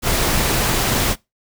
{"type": "noise", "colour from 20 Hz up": "pink", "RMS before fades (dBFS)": -18, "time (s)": [0.02, 1.16], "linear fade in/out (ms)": 50, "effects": ["noise-tail reverb RT60 0.2 s tail -22 dB re dry"]}